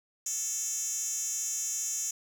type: tone with high-pass filter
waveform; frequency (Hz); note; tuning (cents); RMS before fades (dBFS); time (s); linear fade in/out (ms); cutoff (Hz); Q
10% pulse; 442.5; A4; +10; -33; 0.26-2.11; 5; 6700; 5.1
effects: none